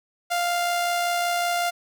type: tone with amplitude modulation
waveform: sawtooth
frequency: 698.5 Hz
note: F5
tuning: in tune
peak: -17 dBFS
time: 0.3-1.71 s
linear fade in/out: 20 ms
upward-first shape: sine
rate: 65.3 Hz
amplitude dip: 25%
effects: none